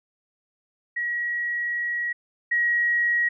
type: tone pair in turn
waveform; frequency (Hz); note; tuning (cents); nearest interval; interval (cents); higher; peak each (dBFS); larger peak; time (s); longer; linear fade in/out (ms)
sine; 1911 / 1901.5; A#6 / A#6; +43 / +34; unison; 9; first; -24 / -19; second; 0.96-2.13 / 2.51-3.29; first; 10
effects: none